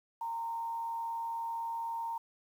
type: tone with frequency modulation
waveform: sine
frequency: 921 Hz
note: A#5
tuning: 21 cents flat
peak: -34 dBFS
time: 0.21-2.18 s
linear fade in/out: 5 ms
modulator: 118 Hz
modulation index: 0.24
effects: 10-bit